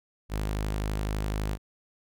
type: tone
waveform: sawtooth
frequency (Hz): 51.91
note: G#1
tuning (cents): 0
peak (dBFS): -24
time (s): 0.29-1.58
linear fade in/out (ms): 50
effects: none